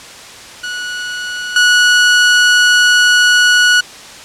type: tone with level steps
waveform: sawtooth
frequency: 1466 Hz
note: F#6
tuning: 16 cents flat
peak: -16 / -3 dBFS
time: 0.63-3.81 s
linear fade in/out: 10 ms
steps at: 1.56 s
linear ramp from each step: 2 ms
effects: white hiss -33 dBFS RMS until 4.24 s + low-pass 7000 Hz 12 dB/octave